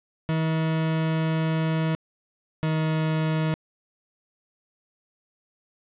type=tone pair in turn; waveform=40% pulse; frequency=160 / 157.71 Hz; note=D#3 / D#3; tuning=+49 / +24 cents; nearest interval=unison; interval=25 cents; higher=first; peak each=-21 dBFS; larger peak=neither; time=0.29-1.95 / 2.63-3.54 s; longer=first; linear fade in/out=0 ms; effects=resampled to 8000 Hz + 9-bit

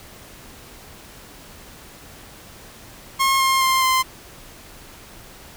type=tone with pitch steps; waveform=sawtooth; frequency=1077 / 1064.6 / 1052.4 / 1040.3 Hz; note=C6 / C6 / C6 / C6; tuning=+50 / +30 / +10 / -10 cents; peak=-12 dBFS; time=3.19-4.03 s; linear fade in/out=20 ms; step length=210 ms; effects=pink hiss -43 dBFS RMS until 5.56 s

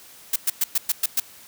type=noise bursts; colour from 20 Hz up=blue; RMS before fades=-20 dBFS; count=7; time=0.33-1.2 s; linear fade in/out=5 ms; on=30 ms; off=110 ms; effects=white hiss -47 dBFS RMS until 1.47 s + high-pass 60 Hz 12 dB/octave

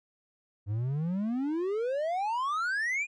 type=exponential sweep; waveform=triangle; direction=up; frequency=98 to 2489 Hz; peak=-26 dBFS; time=0.66-3.07 s; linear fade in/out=50 ms; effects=resampled to 22050 Hz

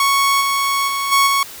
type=tone with level steps; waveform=sawtooth; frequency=1108 Hz; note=C#6; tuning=1 cent flat; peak=-9 / -12 / -15 / -7 / -10 dBFS; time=0-1.43 s; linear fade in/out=2 ms; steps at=0.4 / 0.87 / 1.11 / 1.26 s; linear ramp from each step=20 ms; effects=white hiss -35 dBFS RMS until 1.6 s

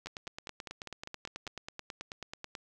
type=two click trains; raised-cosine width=0.2 ms; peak=-23 / -24 dBFS; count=24 / 8; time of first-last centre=0.06-2.552 / 0.07-1.476 s; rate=9.23 / 4.98 Hz; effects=none

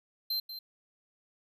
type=tone with echo; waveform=square; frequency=4125 Hz; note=C8; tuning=25 cents flat; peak=-30 dBFS; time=0.3-0.4 s; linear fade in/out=5 ms; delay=190 ms; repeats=1; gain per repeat=-10 dB; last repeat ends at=0.59 s; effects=none

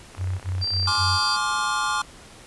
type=click train; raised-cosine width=0.5 ms; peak=-26 dBFS; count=27; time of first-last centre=0.15-0.952 s; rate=32.4 Hz
type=tone bursts; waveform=sine; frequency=92.5 Hz; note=F#2; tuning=in tune; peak=-23 dBFS; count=4; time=0.17-1.198 s; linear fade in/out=50 ms; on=230 ms; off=36 ms
type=tone; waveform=sine; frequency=4699 Hz; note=D8; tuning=in tune; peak=-23 dBFS; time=0.61-1.37 s; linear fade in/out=20 ms
type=chord; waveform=square; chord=D half-diminished seventh; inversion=second; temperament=just; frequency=845.8 / 1057.2 / 1174.7 / 1409.6 Hz; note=Ab5 / C6 / D6 / F6; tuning=+31 / +18 / 0 / +16 cents; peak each=-31 / -29 / -27 / -28 dBFS; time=0.87-2.02 s; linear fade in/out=5 ms
effects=pink hiss -46 dBFS RMS until 2.46 s + resampled to 24000 Hz

